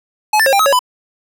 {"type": "tone with pitch steps", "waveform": "square", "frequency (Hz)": [852, 1772, 541, 795, 1278, 556, 1000], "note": ["G#5", "A6", "C#5", "G5", "D#6", "C#5", "B5"], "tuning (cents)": [44, 12, -42, 24, 46, 5, 21], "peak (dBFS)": -10, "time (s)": [0.33, 0.792], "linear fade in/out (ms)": 5, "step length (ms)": 66, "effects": []}